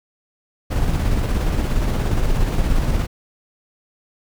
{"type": "noise with tremolo", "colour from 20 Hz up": "brown", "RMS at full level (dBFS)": -17, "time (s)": [0.7, 3.07], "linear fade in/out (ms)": 20, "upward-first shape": "square", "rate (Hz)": 17, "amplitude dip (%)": 30, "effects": []}